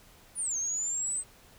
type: linear two-way sweep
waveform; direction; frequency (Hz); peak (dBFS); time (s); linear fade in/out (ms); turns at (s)
sine; down then up; 10000 to 6300 to 8280; -29; 0.35-1.24; 50; 0.57
effects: pink hiss -57 dBFS RMS until 1.58 s